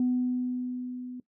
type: tone with level ramp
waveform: sine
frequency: 250 Hz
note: B3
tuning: 21 cents sharp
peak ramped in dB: -21 to -37 dBFS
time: 0-1.2 s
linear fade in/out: 2 ms
effects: noise-tail reverb RT60 0.1 s tail -18 dB re dry + tanh soft clip ceiling -18 dBFS